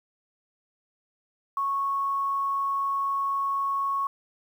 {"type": "tone with quantisation", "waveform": "sine", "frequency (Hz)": 1104, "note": "C#6", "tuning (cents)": -7, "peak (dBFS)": -24, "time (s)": [1.57, 4.07], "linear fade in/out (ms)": 2, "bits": 9, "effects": []}